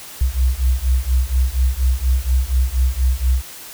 sine beating tone pair, 61.74 / 65.94 Hz, B1 / C2, 0 / +14 cents, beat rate 4.2 Hz, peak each -17 dBFS, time 0.21-3.42 s, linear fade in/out 5 ms, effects white hiss -36 dBFS RMS until 3.73 s

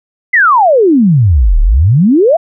sine exponential two-way sweep, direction down then up, 2091 to 34.3 to 708 Hz, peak -4 dBFS, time 0.33-2.37 s, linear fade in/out 10 ms, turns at 1.6 s, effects none

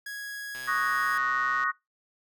45% pulse tone, 1661.2 Hz, G#6, in tune, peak -35 dBFS, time 0.06-1.18 s, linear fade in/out 5 ms
click train, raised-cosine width 0.2 ms, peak -27 dBFS, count 140, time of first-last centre 0.55-1.636 s, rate 128 Hz
sine chord, D# minor seventh, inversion third, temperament equal, 1108.7 / 1244.5 / 1480 / 1864.7 Hz, C#6 / D#6 / F#6 / A#6, 0 / 0 / 0 / 0 cents, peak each -30 dBFS, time 0.67-1.72 s, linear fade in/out 20 ms
effects noise-tail reverb RT60 0.2 s tail -23 dB re dry

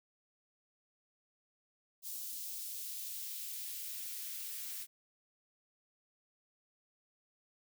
blue noise with high-pass filter sweep, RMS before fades -43 dBFS, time 2.02-4.87 s, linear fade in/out 50 ms, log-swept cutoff 4400 to 1600 Hz, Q 0.93, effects none

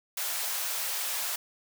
white high-pass noise, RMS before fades -32 dBFS, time 0.17-1.36 s, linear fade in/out 5 ms, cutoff 550 Hz, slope 24 dB/octave, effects none

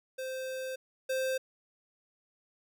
square tone pair in turn, 521 / 523.1 Hz, C5 / C5, -7 / -1 cents, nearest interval unison, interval 6 cents, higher second, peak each -36 / -30 dBFS, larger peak second, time 0.18-0.76 / 1.09-1.38 s, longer first, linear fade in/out 10 ms, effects none

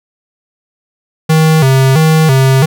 square tone with vibrato, 145.1 Hz, D3, 21 cents flat, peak -6 dBFS, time 1.29-2.66 s, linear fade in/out 10 ms, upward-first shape square, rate 1.5 Hz, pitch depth 150 cents each way, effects none

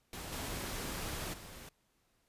pink noise with level steps, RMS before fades -44 / -40 / -50 dBFS, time 0.13-1.69 s, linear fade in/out 2 ms, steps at 0.32 / 1.33 s, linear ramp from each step 10 ms, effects pink hiss -75 dBFS RMS until 2.28 s + resampled to 32000 Hz

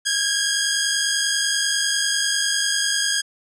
10% pulse tone pair together, 1611.1 / 1661.2 Hz, G6 / G#6, +47 / 0 cents, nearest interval minor second, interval 53 cents, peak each -13 dBFS, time 0.05-3.22 s, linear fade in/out 20 ms, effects resampled to 22050 Hz

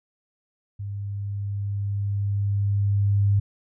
sine tone with level ramp, 100.7 Hz, G2, 47 cents sharp, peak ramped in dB -29 to -16 dBFS, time 0.79-3.4 s, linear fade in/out 10 ms, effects none

